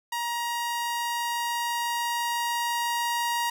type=tone with level ramp; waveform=sawtooth; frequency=946 Hz; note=A#5; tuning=25 cents sharp; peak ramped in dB=-24 to -21 dBFS; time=0.12-3.5 s; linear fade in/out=5 ms; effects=none